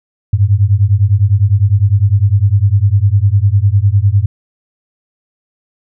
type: beating tone pair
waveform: sine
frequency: 95.8 / 105.7 Hz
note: G2 / G#2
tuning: -39 / +31 cents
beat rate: 9.9 Hz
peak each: -10 dBFS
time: 0.33-4.26 s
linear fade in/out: 5 ms
effects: none